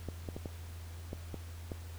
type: clicks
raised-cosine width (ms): 2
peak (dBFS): -26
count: 7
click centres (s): 0.087 / 0.288 / 0.365 / 0.458 / 1.131 / 1.343 / 1.718
effects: added 84 Hz sine -43 dBFS peak until 1.98 s + pink hiss -55 dBFS RMS until 1.98 s